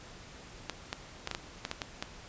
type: clicks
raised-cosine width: 0.2 ms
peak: -16 dBFS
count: 9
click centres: 0.697 / 0.929 / 1.274 / 1.313 / 1.349 / 1.651 / 1.714 / 1.818 / 2.025 s
effects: pink hiss -50 dBFS RMS until 2.28 s + resampled to 16000 Hz